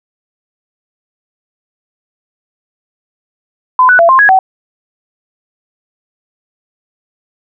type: tone with pitch steps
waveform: sine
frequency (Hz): 1016 / 1485 / 676 / 1053 / 1665 / 760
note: B5 / F#6 / E5 / C6 / G#6 / F#5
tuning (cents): +49 / +6 / +43 / +11 / +4 / +46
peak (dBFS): -3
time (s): 3.79-4.39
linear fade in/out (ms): 2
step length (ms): 100
effects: none